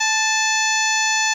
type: harmonic tone with a mistuned harmonic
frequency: 870 Hz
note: A5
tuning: 20 cents flat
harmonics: 1 / 2 / 3 / 4 / 5 / 6 / 7 / 8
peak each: -23 / -22 / -23 / -28 / -27 / -31 / -25 / -27 dBFS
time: 0-1.34 s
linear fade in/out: 10 ms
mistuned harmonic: 2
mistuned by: +29 cents
effects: 8-bit